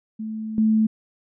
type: tone with level steps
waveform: sine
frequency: 218.6 Hz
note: A3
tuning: 11 cents flat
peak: -27 / -15 dBFS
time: 0.19-0.87 s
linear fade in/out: 10 ms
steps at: 0.58 s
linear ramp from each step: 2 ms
effects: none